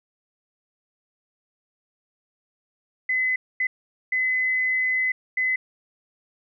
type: tone bursts at uneven times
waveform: sine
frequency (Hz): 2026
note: B6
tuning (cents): +44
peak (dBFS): -20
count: 4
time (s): 3.09-3.36 / 3.6-3.67 / 4.12-5.12 / 5.37-5.56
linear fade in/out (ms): 5
effects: none